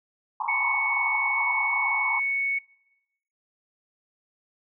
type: band-pass noise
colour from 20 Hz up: pink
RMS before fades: -30 dBFS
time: 0.4-2.2 s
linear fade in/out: 5 ms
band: 840 to 1100 Hz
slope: 96 dB/octave
type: tone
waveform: sine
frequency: 2217 Hz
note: C#7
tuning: in tune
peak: -23 dBFS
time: 0.48-2.59 s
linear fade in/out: 10 ms
effects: noise-tail reverb RT60 1.0 s tail -25 dB re dry